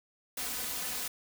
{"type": "noise with comb filter", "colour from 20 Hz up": "white", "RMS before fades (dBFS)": -36, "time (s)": [0.37, 1.08], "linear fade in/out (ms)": 5, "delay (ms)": 4, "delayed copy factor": 0.65, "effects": []}